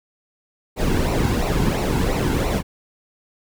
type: noise with flanger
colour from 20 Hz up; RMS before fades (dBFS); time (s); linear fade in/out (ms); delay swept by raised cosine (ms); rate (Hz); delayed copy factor
brown; -20; 0.76-2.63; 50; 0.6 to 1.7; 2.9; -0.65
effects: none